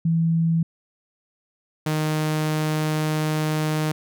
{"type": "tone pair in turn", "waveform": ["sine", "sawtooth"], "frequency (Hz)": [164.81, 154.62], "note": ["E3", "D#3"], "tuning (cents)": [0, -11], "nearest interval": "minor second", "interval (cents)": 111, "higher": "first", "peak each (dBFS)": -17, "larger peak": "neither", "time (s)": [[0.05, 0.63], [1.86, 3.92]], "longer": "second", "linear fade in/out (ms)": 5, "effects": []}